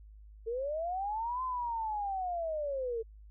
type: linear two-way sweep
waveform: sine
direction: up then down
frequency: 440 to 1037 to 440 Hz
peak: -32 dBFS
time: 0.46-3.03 s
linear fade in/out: 20 ms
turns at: 1.43 s
effects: added 52 Hz sine -50 dBFS peak until 3.3 s